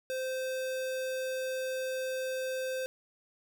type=tone; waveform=square; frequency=519 Hz; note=C5; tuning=14 cents flat; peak=-33 dBFS; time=0.1-2.86 s; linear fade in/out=0 ms; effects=none